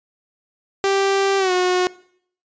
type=tone with pitch glide; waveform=sawtooth; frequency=392 to 363.6 Hz; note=G4 to F#4; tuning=0 to -30 cents; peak=-12 dBFS; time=0.84-1.87 s; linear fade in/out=0 ms; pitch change=-130 cents; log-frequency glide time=1.38-1.52 s; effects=noise-tail reverb RT60 0.6 s tail -20 dB re dry + resampled to 16000 Hz